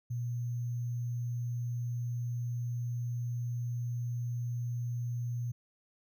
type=tone with sample-and-hold; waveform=sine; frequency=120 Hz; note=B2; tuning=49 cents flat; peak=-32 dBFS; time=0.1-5.52 s; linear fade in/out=10 ms; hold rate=6300 Hz; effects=none